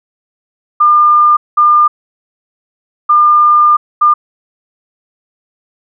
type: tone bursts at uneven times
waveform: sine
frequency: 1203 Hz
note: D6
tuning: 41 cents sharp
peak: -4 dBFS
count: 4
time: 0.8-1.37 / 1.57-1.88 / 3.09-3.77 / 4.01-4.14 s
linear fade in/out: 10 ms
effects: none